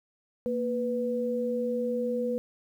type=tone pair together; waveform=sine; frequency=233.1 / 493.4 Hz; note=A#3 / B4; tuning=0 / -2 cents; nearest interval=octave + minor second; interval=1298 cents; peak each=-31 / -28 dBFS; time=0.46-2.38 s; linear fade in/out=0 ms; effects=10-bit